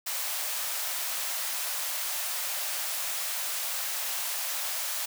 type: high-pass noise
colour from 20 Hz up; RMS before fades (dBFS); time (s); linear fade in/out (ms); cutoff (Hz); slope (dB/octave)
white; -32; 0.06-5.06; 10; 550; 48
effects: none